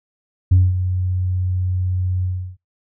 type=tone with ADSR envelope; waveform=sine; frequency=91.6 Hz; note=F#2; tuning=17 cents flat; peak=-6 dBFS; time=0.51-2.57 s; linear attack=10 ms; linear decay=210 ms; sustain=-11 dB; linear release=340 ms; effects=noise-tail reverb RT60 0.2 s tail -22 dB re dry + tanh soft clip ceiling -6 dBFS